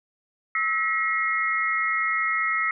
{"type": "tone cluster", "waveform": "sine", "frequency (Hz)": [1302, 1917, 2147], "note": ["E6", "A#6", "C7"], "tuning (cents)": [-22, 48, 44], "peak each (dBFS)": -26, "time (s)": [0.55, 2.71], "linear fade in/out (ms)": 2, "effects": []}